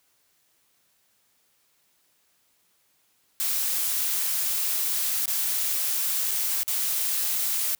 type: noise with dropouts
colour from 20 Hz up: blue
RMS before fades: -26 dBFS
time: 3.4-7.75 s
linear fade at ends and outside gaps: 0 ms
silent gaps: 5.257-5.279 / 6.31-6.314 / 6.632-6.679 s
effects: white hiss -67 dBFS RMS until 7.79 s + high-pass 60 Hz 12 dB/octave